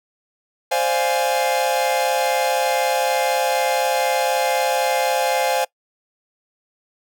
45% pulse chord, D half-diminished seventh, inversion third, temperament equal, 523.3 / 587.3 / 698.5 / 830.6 Hz, C5 / D5 / F5 / Ab5, 0 / 0 / 0 / 0 cents, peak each -22 / -27 / -23 / -22 dBFS, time 0.71-5.65 s, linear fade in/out 10 ms, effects noise-tail reverb RT60 0.1 s tail -23 dB re dry

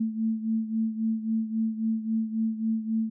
sine beating tone pair, 221.4 / 225.1 Hz, A3 / A3, +11 / +40 cents, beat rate 3.7 Hz, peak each -26 / -31 dBFS, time 0-3.1 s, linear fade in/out 10 ms, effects none

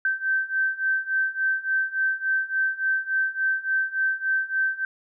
sine beating tone pair, 1550 / 1553.5 Hz, G6 / G6, -20 / -16 cents, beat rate 3.5 Hz, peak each -26 / -24 dBFS, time 0.05-4.85 s, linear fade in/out 2 ms, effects none

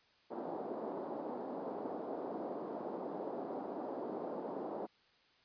pink band-pass noise, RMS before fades -42 dBFS, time 0.3-4.87 s, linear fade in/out 20 ms, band 260 to 840 Hz, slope 24 dB/octave, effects white hiss -69 dBFS RMS until 5.44 s + resampled to 11025 Hz

